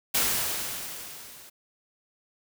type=noise with level ramp; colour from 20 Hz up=white; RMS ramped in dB=-23 to -49 dBFS; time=0.14-1.5 s; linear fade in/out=10 ms; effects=none